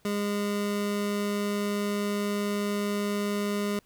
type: tone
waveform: 25% pulse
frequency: 204.7 Hz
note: G#3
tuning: 25 cents flat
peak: -23 dBFS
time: 0.05-3.79 s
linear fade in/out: 2 ms
effects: pink hiss -64 dBFS RMS until 3.85 s